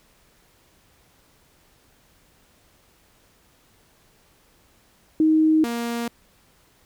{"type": "tone pair in turn", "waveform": ["sine", "sawtooth"], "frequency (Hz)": [314, 235.2], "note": ["D#4", "A#3"], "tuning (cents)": [16, 16], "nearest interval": "perfect fourth", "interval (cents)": 500, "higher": "first", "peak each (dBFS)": [-14, -21], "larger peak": "first", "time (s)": [[5.2, 5.64], [5.64, 6.08]], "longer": "neither", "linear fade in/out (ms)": 2, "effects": ["pink hiss -59 dBFS RMS until 6.85 s"]}